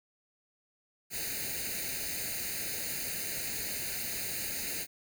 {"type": "noise with comb filter", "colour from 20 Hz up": "white", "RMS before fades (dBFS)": -36, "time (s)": [1.1, 4.87], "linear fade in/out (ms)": 50, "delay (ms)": 0.45, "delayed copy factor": 0.85, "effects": []}